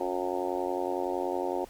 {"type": "harmonic tone with a mistuned harmonic", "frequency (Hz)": 90.8, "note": "F#2", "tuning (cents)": -32, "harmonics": [3, 4, 5, 6, 7, 8, 9, 10], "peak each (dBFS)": [-38, -32, -39, -35, -39, -36, -39, -38], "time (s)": [0, 1.65], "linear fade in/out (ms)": 5, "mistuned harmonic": 3, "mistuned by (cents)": 37, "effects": ["pink hiss -54 dBFS RMS until 1.69 s", "MP3 96 kbps"]}